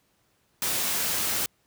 white noise, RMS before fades -27 dBFS, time 0.62-1.46 s, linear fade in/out 2 ms, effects pink hiss -68 dBFS RMS until 1.66 s + high-pass 60 Hz 12 dB/octave

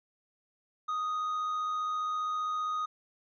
triangle tone with amplitude modulation, 1244.5 Hz, D#6, in tune, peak -27 dBFS, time 0.88-2.86 s, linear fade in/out 10 ms, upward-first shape sine, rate 95.1 Hz, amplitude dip 25%, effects resampled to 16000 Hz

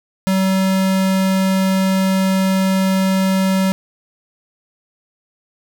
square tone, 190.4 Hz, F#3, 50 cents sharp, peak -14 dBFS, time 0.27-3.72 s, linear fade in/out 0 ms, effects none

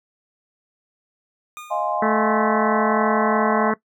25% pulse tone with exponential decay, 1220 Hz, D#6, 34 cents flat, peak -28 dBFS, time 1.57-2.08 s, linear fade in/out 0 ms, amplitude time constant 110 ms
sine chord, F minor seventh, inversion third, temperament equal, 622.3 / 698.5 / 830.6 / 1046.5 Hz, Eb5 / F5 / Ab5 / C6, 0 / 0 / 0 / 0 cents, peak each -26 dBFS, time 1.7-3.72 s, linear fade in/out 20 ms
harmonic tone, 217.9 Hz, A3, 17 cents flat, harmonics 1 / 2 / 3 / 4 / 5 / 6 / 7 / 8 / 9, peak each -22 / -23 / -31 / -32 / -27 / -29 / -30 / -33 / -32 dBFS, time 2.02-3.74 s, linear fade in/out 5 ms
effects noise-tail reverb RT60 0.1 s tail -19 dB re dry

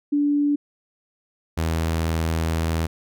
sine / sawtooth tone pair in turn, 290 / 81.38 Hz, D4 / E2, -22 / -22 cents, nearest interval octave + minor seventh, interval 2200 cents, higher first, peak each -17 dBFS, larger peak neither, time 0.12-0.56 / 1.57-2.87 s, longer second, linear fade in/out 10 ms, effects none

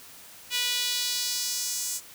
sawtooth tone with high-pass filter sweep, 490 Hz, B4, 14 cents flat, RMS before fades -29 dBFS, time 0.5-2.01 s, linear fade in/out 50 ms, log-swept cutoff 2900 to 7200 Hz, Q 1.9, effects white hiss -48 dBFS RMS until 2.14 s

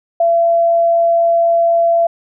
sine tone, 676 Hz, E5, 43 cents sharp, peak -9 dBFS, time 0.2-2.07 s, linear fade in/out 5 ms, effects none

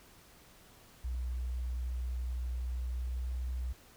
sine tone with pitch glide, 61.74 to 62.64 Hz, B1 to B1, 0 to +25 cents, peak -33 dBFS, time 1.04-3.73 s, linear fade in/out 10 ms, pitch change +25 cents, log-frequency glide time 2.85-3.49 s, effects pink hiss -59 dBFS RMS until 3.96 s

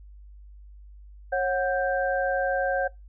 sine tone cluster, 546 / 734 / 1572 Hz, C#5 / F#5 / G6, -26 / -14 / +4 cents, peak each -25 / -27 / -29 dBFS, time 1.32-2.88 s, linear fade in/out 10 ms, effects noise-tail reverb RT60 0.2 s tail -23 dB re dry + added 50 Hz sine -44 dBFS peak until 3.08 s

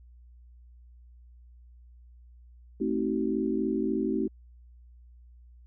sine chord, A diminished seventh, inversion none, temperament just, 220 / 264 / 316.8 / 380.2 Hz, A3 / C4 / Eb4 / Gb4, 0 / +16 / +31 / +47 cents, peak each -31 dBFS, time 2.8-4.28 s, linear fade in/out 10 ms, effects added 60 Hz sine -50 dBFS peak until 5.66 s

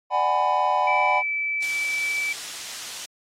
triangle chord, G# half-diminished seventh, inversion second, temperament just, 598 / 747.5 / 830.6 / 996.7 Hz, D5 / F#5 / G#5 / B5, +31 / +17 / 0 / +16 cents, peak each -26 / -22 / -23 / -21 dBFS, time 0.1-1.23 s, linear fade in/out 50 ms
sine tone, 2312 Hz, D7, 28 cents flat, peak -23 dBFS, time 0.87-2.33 s, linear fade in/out 5 ms
blue noise, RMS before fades -27 dBFS, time 1.62-3.06 s, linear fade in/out 5 ms
effects low-pass 6000 Hz 12 dB/octave + AAC 48 kbps

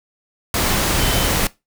sine tone in noise, 3064 Hz, G7, 40 cents flat, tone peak -27 dBFS, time 1-1.28 s, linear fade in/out 2 ms, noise pink, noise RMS -18 dBFS, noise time 0.54-1.47 s, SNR -12 dB, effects noise-tail reverb RT60 0.2 s tail -19 dB re dry

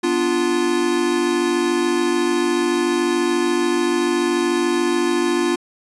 square chord, B diminished, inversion none, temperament equal with one note detuned, 246.9 / 293.7 / 347.6 Hz, B3 / D4 / F4, 0 / 0 / -8 cents, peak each -25 / -24 / -19 dBFS, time 0.03-5.56 s, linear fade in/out 10 ms, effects resampled to 24000 Hz

